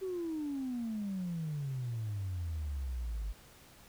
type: exponential sweep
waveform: sine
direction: down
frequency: 387.4 to 49 Hz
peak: -33 dBFS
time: 0.01-3.33 s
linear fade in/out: 20 ms
effects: tanh soft clip ceiling -31 dBFS + pink hiss -58 dBFS RMS until 3.88 s